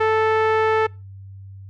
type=tone with low-pass filter; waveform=sawtooth; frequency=439.1 Hz; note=A4; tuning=4 cents flat; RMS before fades=-18 dBFS; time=0-0.87 s; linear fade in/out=10 ms; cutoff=1800 Hz; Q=1.3; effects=noise-tail reverb RT60 0.3 s tail -26 dB re dry + added 97 Hz sine -36 dBFS peak until 1.69 s